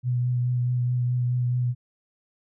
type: tone with vibrato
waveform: sine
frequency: 123.6 Hz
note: B2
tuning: 2 cents sharp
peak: -21 dBFS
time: 0.03-1.75 s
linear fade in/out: 50 ms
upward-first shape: triangle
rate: 4.7 Hz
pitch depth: 20 cents each way
effects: none